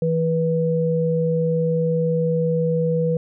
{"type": "tone pair together", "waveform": "sine", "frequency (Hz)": [163.2, 489], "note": ["E3", "B4"], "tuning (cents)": [-17, -17], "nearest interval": "octave + perfect fifth", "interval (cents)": 1900, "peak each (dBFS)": -20, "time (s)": [0.02, 3.17], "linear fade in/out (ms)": 2, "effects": []}